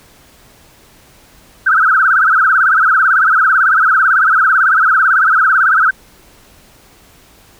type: tone with vibrato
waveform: sine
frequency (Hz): 1414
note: F6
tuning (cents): +21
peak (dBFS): -7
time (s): 1.66-5.91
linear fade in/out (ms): 10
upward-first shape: sine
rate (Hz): 18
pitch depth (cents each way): 190
effects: pink hiss -45 dBFS RMS until 7.59 s